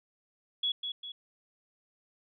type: tone with echo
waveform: sine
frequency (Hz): 3367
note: G#7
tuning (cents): +23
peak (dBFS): -27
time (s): 0.63-0.72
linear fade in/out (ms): 5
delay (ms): 200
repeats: 2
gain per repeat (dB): -6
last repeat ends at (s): 1.12
effects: none

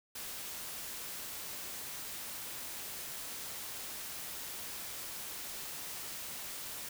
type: noise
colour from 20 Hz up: white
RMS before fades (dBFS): -43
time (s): 0.15-6.89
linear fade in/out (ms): 5
effects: none

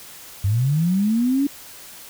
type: linear sweep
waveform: sine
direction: up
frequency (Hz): 92.6 to 287.3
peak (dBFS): -16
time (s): 0.44-1.47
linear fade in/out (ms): 5
effects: white hiss -41 dBFS RMS until 2.09 s

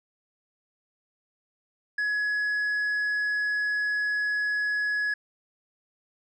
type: tone with tanh clipping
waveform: sine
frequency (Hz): 1685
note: G#6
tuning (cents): +25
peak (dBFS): -25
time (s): 1.98-5.14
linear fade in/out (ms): 5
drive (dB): 3
effects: none

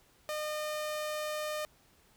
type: tone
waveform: sawtooth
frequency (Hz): 608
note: D#5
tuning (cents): -40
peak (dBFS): -30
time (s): 0.29-1.65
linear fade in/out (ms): 0
effects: pink hiss -65 dBFS RMS until 2.16 s

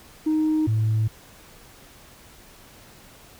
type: tone pair in turn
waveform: sine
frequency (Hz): 311.1 / 109.51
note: D#4 / A2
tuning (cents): 0 / -8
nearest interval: octave + tritone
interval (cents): 1808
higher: first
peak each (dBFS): -17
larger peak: neither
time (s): 0.26-0.67 / 0.67-1.08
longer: neither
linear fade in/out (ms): 10
effects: tanh soft clip ceiling -16 dBFS + pink hiss -49 dBFS RMS until 3.39 s

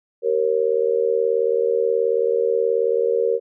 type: tone with amplitude modulation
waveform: sine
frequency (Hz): 466.2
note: A#4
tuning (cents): 0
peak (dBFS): -12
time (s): 0.22-3.4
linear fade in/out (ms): 50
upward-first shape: sine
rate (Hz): 78.6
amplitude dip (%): 100
effects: none

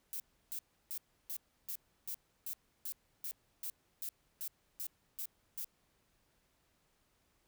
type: noise bursts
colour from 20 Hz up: violet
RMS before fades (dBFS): -41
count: 15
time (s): 0.13-5.645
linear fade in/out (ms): 0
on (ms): 69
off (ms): 320
effects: pink hiss -75 dBFS RMS until 7.47 s

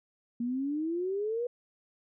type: exponential sweep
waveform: sine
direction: up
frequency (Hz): 233.1 to 493.4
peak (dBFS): -29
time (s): 0.4-1.47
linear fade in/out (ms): 5
effects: none

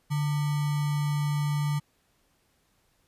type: tone with sample-and-hold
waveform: sine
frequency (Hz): 146.6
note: D3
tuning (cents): -3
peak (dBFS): -24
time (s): 0.1-1.8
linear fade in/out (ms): 20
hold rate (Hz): 1050
effects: pink hiss -69 dBFS RMS until 3.07 s + resampled to 32000 Hz

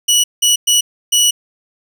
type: tone bursts at uneven times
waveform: 20% pulse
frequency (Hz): 2937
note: F#7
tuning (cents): -13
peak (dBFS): -4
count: 4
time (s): 0.08-0.24 / 0.42-0.56 / 0.67-0.81 / 1.12-1.31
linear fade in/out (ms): 10
effects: none

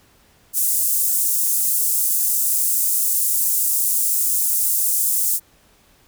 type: high-pass noise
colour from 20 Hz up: pink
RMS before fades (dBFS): -19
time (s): 0.53-5.4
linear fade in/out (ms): 50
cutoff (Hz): 8200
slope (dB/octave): 24
effects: pink hiss -55 dBFS RMS until 6.07 s

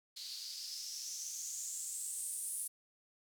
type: noise with band-pass filter sweep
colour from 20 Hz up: blue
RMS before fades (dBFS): -43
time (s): 0.16-2.68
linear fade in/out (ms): 10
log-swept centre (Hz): 4200 to 10000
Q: 5.3
effects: none

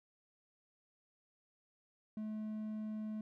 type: tone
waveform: triangle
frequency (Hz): 215.3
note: A3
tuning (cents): -37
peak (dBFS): -37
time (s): 2.17-3.21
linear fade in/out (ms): 2
effects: none

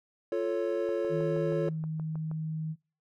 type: chord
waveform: triangle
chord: F augmented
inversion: none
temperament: equal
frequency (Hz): 349.2 / 440 / 554.4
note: F4 / A4 / C#5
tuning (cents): 0 / 0 / 0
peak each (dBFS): -30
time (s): 0.32-1.69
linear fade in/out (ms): 2
type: click train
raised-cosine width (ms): 1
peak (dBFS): -33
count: 10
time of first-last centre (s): 0.89-2.314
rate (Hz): 6.32
type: tone with pitch glide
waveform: sine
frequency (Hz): 159.2 to 157.64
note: D#3 to D#3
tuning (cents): +40 to +23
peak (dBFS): -31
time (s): 1.09-2.76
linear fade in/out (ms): 50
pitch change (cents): -17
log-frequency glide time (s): 1.7-1.85
effects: noise-tail reverb RT60 0.4 s tail -25 dB re dry

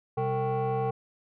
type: tone with frequency modulation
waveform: sine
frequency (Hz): 452.8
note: A4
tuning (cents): +50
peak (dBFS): -23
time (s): 0.17-0.91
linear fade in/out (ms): 10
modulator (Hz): 325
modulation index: 1.3
effects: tanh soft clip ceiling -24 dBFS

